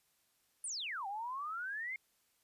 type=exponential two-way sweep; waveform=sine; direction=down then up; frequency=10040 to 768 to 2163 Hz; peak=-38 dBFS; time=0.64-1.96 s; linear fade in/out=2 ms; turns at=1.07 s; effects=white hiss -75 dBFS RMS until 2.43 s + resampled to 32000 Hz